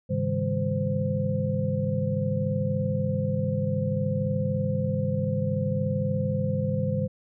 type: tone cluster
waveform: sine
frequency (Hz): 103.1 / 136.3 / 156.9 / 200.2 / 517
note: G#2 / C#3 / D#3 / G3 / C5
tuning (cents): -12 / -29 / +15 / +37 / -21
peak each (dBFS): -30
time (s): 0.09-7.08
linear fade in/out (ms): 20
effects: none